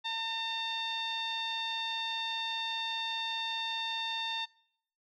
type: tone with low-pass filter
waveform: sawtooth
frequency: 905 Hz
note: A5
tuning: 48 cents sharp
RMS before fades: -35 dBFS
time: 0.04-4.46 s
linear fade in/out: 20 ms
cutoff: 3700 Hz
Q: 6.4
effects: noise-tail reverb RT60 0.7 s tail -24 dB re dry